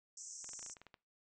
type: band-pass noise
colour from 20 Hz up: pink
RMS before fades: -50 dBFS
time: 0.17-0.74 s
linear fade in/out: 5 ms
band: 5600 to 8000 Hz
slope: 96 dB/octave
type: clicks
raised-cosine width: 0.3 ms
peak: -38 dBFS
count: 11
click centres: 0.444 / 0.491 / 0.534 / 0.593 / 0.628 / 0.663 / 0.698 / 0.768 / 0.816 / 0.867 / 0.942 s
effects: noise-tail reverb RT60 0.3 s tail -22 dB re dry